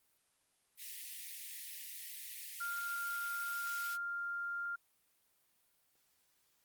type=high-pass noise; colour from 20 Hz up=white; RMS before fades=-47 dBFS; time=0.77-3.98 s; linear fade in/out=50 ms; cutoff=1800 Hz; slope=96 dB/octave
type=tone; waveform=sine; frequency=1396.9 Hz; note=F6; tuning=in tune; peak=-37 dBFS; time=2.6-4.76 s; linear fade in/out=10 ms
effects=white hiss -75 dBFS RMS until 6.64 s + Opus 32 kbps